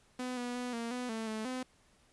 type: tone with pitch steps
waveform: sawtooth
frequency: 251.6 / 244.3 / 247.2 / 232.2 / 248.6 / 223 / 218.2 / 255.4 Hz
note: B3 / B3 / B3 / A#3 / B3 / A3 / A3 / C4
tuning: +32 / -19 / +2 / -7 / +12 / +23 / -14 / -42 cents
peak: -32 dBFS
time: 0.19-1.63 s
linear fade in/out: 5 ms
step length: 180 ms
effects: pink hiss -67 dBFS RMS until 2.12 s + resampled to 24000 Hz